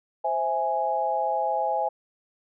sine chord, C augmented, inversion none, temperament equal, 523.3 / 659.3 / 830.6 Hz, C5 / E5 / G#5, 0 / 0 / 0 cents, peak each -30 / -28 / -25 dBFS, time 0.24-1.89 s, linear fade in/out 10 ms, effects none

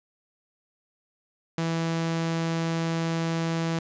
sawtooth tone, 164.81 Hz, E3, in tune, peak -21 dBFS, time 1.58-3.79 s, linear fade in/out 2 ms, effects resampled to 16000 Hz + 9-bit

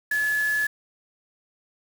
sine tone in noise, 1712 Hz, A6, 48 cents flat, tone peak -21 dBFS, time 0.11-0.67 s, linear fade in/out 5 ms, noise white, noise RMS -38 dBFS, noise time 0.11-0.67 s, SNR +14 dB, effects none

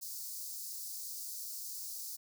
white high-pass noise, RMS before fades -43 dBFS, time 0.01-2.17 s, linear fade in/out 20 ms, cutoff 4500 Hz, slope 48 dB/octave, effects none

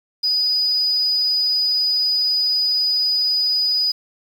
sine tone, 4958 Hz, D#8, 7 cents flat, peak -15 dBFS, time 0.23-3.92 s, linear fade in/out 10 ms, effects tanh soft clip ceiling -11 dBFS + 7-bit

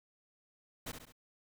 pink noise with echo, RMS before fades -41 dBFS, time 0.86-0.92 s, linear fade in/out 10 ms, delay 68 ms, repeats 3, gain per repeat -6 dB, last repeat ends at 1.124 s, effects none

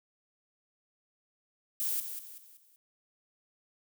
violet noise with echo, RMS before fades -32 dBFS, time 1.8-2 s, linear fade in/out 0 ms, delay 190 ms, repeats 4, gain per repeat -8 dB, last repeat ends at 2.76 s, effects none

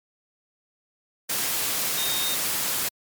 sine tone in noise, 3699 Hz, A#7, 14 cents flat, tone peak -28 dBFS, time 1.97-2.35 s, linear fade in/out 10 ms, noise white, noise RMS -26 dBFS, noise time 1.29-2.89 s, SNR -5 dB, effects high-pass 100 Hz 12 dB/octave + MP3 96 kbps

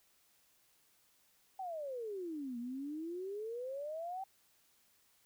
sine exponential two-way sweep, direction down then up, 783 to 233.1 to 783 Hz, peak -39 dBFS, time 1.59-4.24 s, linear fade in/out 5 ms, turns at 2.58 s, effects white hiss -71 dBFS RMS until 5.25 s

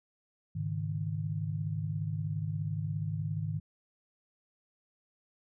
sine chord, Ab suspended fourth, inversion none, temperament equal, 103.83 / 138.59 / 155.56 Hz, Ab2 / Db3 / Eb3, 0 / 0 / 0 cents, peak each -35 / -40 / -34 dBFS, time 0.55-3.6 s, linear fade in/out 10 ms, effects none

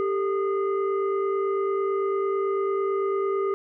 sine tone with frequency modulation, 392 Hz, G4, in tune, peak -22 dBFS, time 0-3.54 s, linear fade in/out 0 ms, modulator 833 Hz, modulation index 0.74, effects none

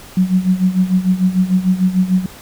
sine tone with tremolo, 185.1 Hz, F#3, 1 cent sharp, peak -8 dBFS, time 0.17-2.26 s, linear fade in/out 2 ms, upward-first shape sine, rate 6.7 Hz, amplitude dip 80%, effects pink hiss -38 dBFS RMS until 2.41 s

